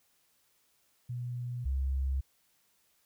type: tone pair in turn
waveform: sine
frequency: 122.4 / 66.89 Hz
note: B2 / C2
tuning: -15 / +39 cents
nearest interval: minor seventh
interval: 1046 cents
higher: first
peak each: -34 / -28 dBFS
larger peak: second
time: 1.09-1.65 / 1.65-2.21 s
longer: neither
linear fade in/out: 10 ms
effects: white hiss -71 dBFS RMS until 3.05 s